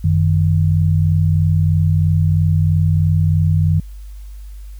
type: tone pair together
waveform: sine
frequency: 92.5 / 155.57 Hz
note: F#2 / D#3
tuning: 0 / 0 cents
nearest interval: major sixth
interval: 900 cents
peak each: -13 / -15 dBFS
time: 0.04-3.8 s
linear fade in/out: 5 ms
effects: added 50 Hz sine -30 dBFS peak until 4.79 s + white hiss -53 dBFS RMS until 4.79 s